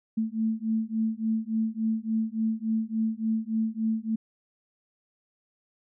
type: beating tone pair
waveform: sine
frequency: 220 / 223.5 Hz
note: A3 / A3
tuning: 0 / +27 cents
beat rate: 3.5 Hz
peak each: -28 dBFS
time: 0.17-4.16 s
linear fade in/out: 10 ms
effects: none